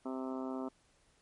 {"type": "harmonic tone", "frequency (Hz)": 130.81, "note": "C3", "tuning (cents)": 0, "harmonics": [2, 3, 4, 5, 6, 7, 8, 9, 10], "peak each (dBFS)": [-38, -44, -48, -46, -52, -50, -53, -53, -53], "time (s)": [0.05, 0.69], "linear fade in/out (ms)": 10, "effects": ["pink hiss -70 dBFS RMS until 1.21 s", "MP3 48 kbps"]}